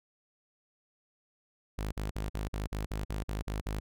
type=tone bursts; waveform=sawtooth; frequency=51.91 Hz; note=G#1; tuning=in tune; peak=-29 dBFS; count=11; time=1.78-3.8 s; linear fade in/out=5 ms; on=140 ms; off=48 ms; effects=none